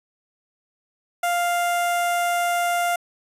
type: tone with notch filter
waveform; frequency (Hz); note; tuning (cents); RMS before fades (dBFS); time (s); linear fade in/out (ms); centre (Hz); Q
sawtooth; 698.5; F5; 0; -22; 1.23-2.96; 5; 4400; 1.2
effects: resampled to 32000 Hz